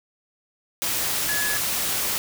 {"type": "tone in noise", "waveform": "sine", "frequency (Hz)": 1696, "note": "G#6", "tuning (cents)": 36, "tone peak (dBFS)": -26, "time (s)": [1.29, 1.57], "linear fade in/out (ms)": 0, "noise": "white", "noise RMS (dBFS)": -25, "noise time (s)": [0.82, 2.18], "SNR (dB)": -4, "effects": []}